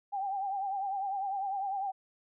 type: tone with vibrato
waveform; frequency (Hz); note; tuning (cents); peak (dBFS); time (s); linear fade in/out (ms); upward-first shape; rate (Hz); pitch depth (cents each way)
sine; 787; G5; +7; -31; 0.12-1.92; 20; triangle; 10; 81
effects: none